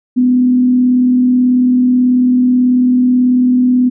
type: tone with frequency modulation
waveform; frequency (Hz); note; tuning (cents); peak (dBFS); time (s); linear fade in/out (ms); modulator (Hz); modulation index
sine; 250.2; B3; +23; -7; 0.16-3.9; 20; 38.3; 0.22
effects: none